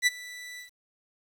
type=tone with ADSR envelope; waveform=sawtooth; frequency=1975.5 Hz; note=B6; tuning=in tune; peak=-14 dBFS; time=0.02-0.71 s; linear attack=47 ms; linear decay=26 ms; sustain=-22 dB; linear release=120 ms; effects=low-pass 10000 Hz 12 dB/octave + 9-bit